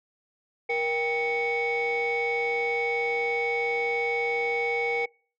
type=tone cluster; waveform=sine; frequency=471.4 / 790 / 2227 Hz; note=A#4 / G5 / C#7; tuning=+19 / +13 / +7 cents; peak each=-26 / -30 / -26 dBFS; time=0.69-5.06 s; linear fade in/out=10 ms; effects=noise-tail reverb RT60 0.4 s tail -26 dB re dry + tanh soft clip ceiling -20 dBFS